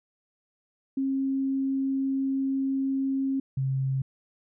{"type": "tone pair in turn", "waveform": "sine", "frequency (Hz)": [269.4, 133.73], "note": ["C#4", "C3"], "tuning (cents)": [-49, 38], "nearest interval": "octave", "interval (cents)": 1213, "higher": "first", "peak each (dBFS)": -24, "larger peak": "neither", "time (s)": [[0.97, 3.4], [3.57, 4.02]], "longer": "first", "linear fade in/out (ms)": 5, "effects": []}